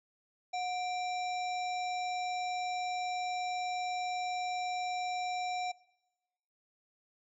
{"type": "harmonic tone with a mistuned harmonic", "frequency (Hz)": 784, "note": "G5", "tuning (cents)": 0, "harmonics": [1, 3, 5, 7, 9], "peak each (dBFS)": [-33, -43, -47, -50, -52], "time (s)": [0.53, 5.72], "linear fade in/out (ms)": 10, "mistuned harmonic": 1, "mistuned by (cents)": -130, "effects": ["noise-tail reverb RT60 1.0 s tail -21 dB re dry"]}